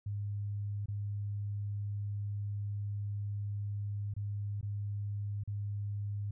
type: tone with dropouts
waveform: sine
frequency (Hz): 102.2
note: G#2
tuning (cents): -27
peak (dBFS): -34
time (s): 0.06-6.31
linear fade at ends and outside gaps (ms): 5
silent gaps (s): 0.859-0.883 / 4.139-4.164 / 4.612-4.628 / 5.437-5.475
effects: none